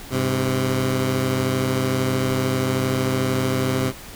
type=tone pair together; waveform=15% pulse; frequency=100.78 / 130 Hz; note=G2 / C3; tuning=+48 / -11 cents; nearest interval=major third; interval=441 cents; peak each=-20 / -14 dBFS; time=0.1-3.93 s; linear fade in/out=50 ms; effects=pink hiss -39 dBFS RMS until 4.15 s